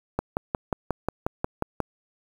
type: click train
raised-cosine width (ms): 1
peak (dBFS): -10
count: 10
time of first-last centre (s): 0.19-1.803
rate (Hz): 5.58
effects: 7-bit